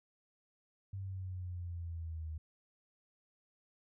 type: exponential sweep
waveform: sine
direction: down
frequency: 98 to 77.78 Hz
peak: -39 dBFS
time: 0.93-2.38 s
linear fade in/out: 5 ms
effects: none